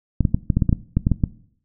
clicks, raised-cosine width 5 ms, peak -4 dBFS, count 12, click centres 0.207 / 0.252 / 0.345 / 0.502 / 0.57 / 0.622 / 0.693 / 0.728 / 0.97 / 1.069 / 1.117 / 1.238 s, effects noise-tail reverb RT60 0.6 s tail -18 dB re dry

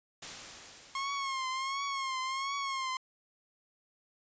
white noise with exponential decay, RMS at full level -41 dBFS, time 0.22-2.66 s, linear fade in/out 5 ms, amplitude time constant 530 ms
sawtooth tone with vibrato, 1078 Hz, C#6, 49 cents flat, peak -29 dBFS, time 0.95-2.97 s, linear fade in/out 2 ms, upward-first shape triangle, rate 1.4 Hz, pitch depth 77 cents each way
effects resampled to 16000 Hz

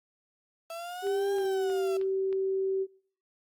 35% pulse linear two-way sweep, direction up then down, 659.3 to 810 to 665 Hz, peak -35 dBFS, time 0.7-1.97 s, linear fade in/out 2 ms, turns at 1.35 s
sine tone with pitch glide, 397.6 to 384.3 Hz, G4 to G4, +25 to -34 cents, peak -26 dBFS, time 1.02-2.87 s, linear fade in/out 50 ms, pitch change -59 cents, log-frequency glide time 1.31-1.44 s
click train, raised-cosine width 0.3 ms, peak -32 dBFS, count 5, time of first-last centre 1.07-2.328 s, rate 3.18 Hz
effects noise-tail reverb RT60 0.6 s tail -25 dB re dry + Opus 24 kbps

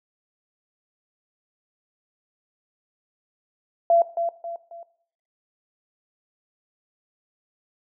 sine tone with echo, 679 Hz, F5, 49 cents flat, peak -14 dBFS, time 3.9-4.02 s, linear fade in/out 2 ms, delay 270 ms, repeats 3, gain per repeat -8 dB, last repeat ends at 4.83 s, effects noise-tail reverb RT60 0.6 s tail -17 dB re dry

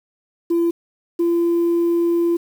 sine tone pair in turn, 339.2 / 341.1 Hz, E4 / F4, +50 / -41 cents, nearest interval unison, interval 9 cents, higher second, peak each -13 dBFS, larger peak neither, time 0.5-0.71 / 1.19-2.37 s, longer second, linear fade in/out 10 ms, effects tanh soft clip ceiling -12 dBFS + 7-bit

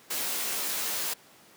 white noise with comb filter, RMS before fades -31 dBFS, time 0.1-1.14 s, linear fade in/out 10 ms, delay 15 ms, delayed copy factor +0.95, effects pink hiss -55 dBFS RMS until 1.56 s + high-pass 200 Hz 12 dB/octave

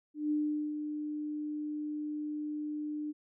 sine tone with ADSR envelope, 300 Hz, D4, 37 cents sharp, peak -27 dBFS, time 0.14-3.13 s, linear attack 170 ms, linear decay 420 ms, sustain -7 dB, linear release 28 ms, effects none

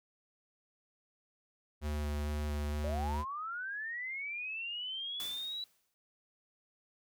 square tone with vibrato, 74.2 Hz, D2, 18 cents sharp, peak -34 dBFS, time 1.81-3.25 s, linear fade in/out 50 ms, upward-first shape square, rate 2.2 Hz, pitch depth 11 cents each way
sine linear sweep, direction up, 556 to 3951 Hz, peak -37 dBFS, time 2.84-5.64 s, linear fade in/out 2 ms
white noise with exponential decay, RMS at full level -43 dBFS, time 5.2-5.94 s, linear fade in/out 0 ms, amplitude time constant 160 ms
effects none

